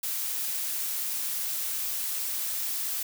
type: noise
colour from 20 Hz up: blue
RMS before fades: -31 dBFS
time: 0.03-3.03 s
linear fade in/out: 5 ms
effects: none